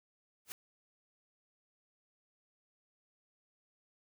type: noise with exponential growth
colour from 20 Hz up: white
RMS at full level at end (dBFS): -39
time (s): 0.45-0.52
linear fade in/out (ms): 0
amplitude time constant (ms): 15
effects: none